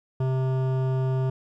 triangle tone with hard clipping, 130.81 Hz, C3, in tune, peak -24 dBFS, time 0.2-1.3 s, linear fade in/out 5 ms, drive 18 dB, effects none

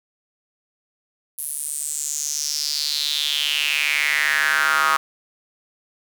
square tone with high-pass filter sweep, 73.7 Hz, D2, 7 cents sharp, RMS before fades -22 dBFS, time 1.38-4.97 s, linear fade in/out 5 ms, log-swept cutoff 11000 to 1200 Hz, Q 5.4, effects none

